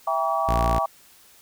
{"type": "chord", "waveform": "sine", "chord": "E diminished seventh", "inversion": "none", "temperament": "just", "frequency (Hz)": [659.3, 791.1, 949.3, 1139.2], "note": ["E5", "G5", "Bb5", "Db6"], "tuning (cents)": [0, 16, 31, 47], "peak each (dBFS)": [-26, -26, -30, -25], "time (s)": [0.07, 0.86], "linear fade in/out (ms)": 5}
{"type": "tone", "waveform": "sawtooth", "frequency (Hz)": 58.1, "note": "A#1", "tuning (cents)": -5, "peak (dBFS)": -18, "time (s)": [0.48, 0.79], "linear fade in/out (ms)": 10}
{"effects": ["white hiss -53 dBFS RMS until 1.41 s"]}